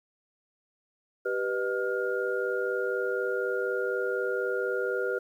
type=tone cluster; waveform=sine; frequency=389 / 493.1 / 617 / 1416 Hz; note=G4 / B4 / D#5 / F6; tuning=-13 / -3 / -15 / +23 cents; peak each=-31 / -30 / -38 / -33 dBFS; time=1.25-5.19 s; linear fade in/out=10 ms; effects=10-bit